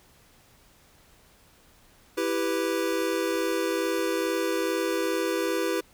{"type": "chord", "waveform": "square", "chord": "E minor", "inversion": "none", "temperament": "equal", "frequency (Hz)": [329.6, 392, 493.9], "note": ["E4", "G4", "B4"], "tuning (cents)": [0, 0, 0], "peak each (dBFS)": -30, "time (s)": [2.17, 5.81], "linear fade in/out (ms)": 10, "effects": ["pink hiss -58 dBFS RMS until 5.93 s"]}